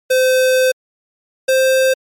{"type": "tone pair in turn", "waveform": "square", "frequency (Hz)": [515, 524.3], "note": ["C5", "C5"], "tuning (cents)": [-28, 3], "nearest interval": "unison", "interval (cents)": 31, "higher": "second", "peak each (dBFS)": -11, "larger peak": "neither", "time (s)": [[0.1, 0.72], [1.48, 1.94]], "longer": "first", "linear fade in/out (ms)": 10, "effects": ["MP3 64 kbps"]}